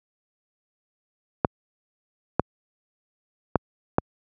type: clicks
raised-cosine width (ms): 1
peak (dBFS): -3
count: 4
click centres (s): 1.448 / 2.396 / 3.557 / 3.984
effects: high-pass 80 Hz 12 dB/octave